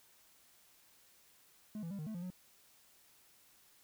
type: tone with pitch steps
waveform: triangle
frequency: 212.9 / 166.9 / 199.2 / 153.4 / 218 / 174.4 / 182.2 Hz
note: G#3 / E3 / G3 / D#3 / A3 / F3 / F#3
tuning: +43 / +22 / +28 / -24 / -16 / -2 / -26 cents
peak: -38 dBFS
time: 1.75-2.303 s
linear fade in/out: 2 ms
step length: 79 ms
effects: white hiss -66 dBFS RMS until 3.83 s